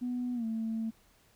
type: tone with pitch glide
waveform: sine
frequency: 246.9 to 223.8 Hz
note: B3 to A3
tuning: 0 to +30 cents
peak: -30 dBFS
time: 0.01-0.91 s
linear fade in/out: 20 ms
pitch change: -170 cents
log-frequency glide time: 0.34-0.45 s
effects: tanh soft clip ceiling -27 dBFS + pink hiss -65 dBFS RMS until 1.35 s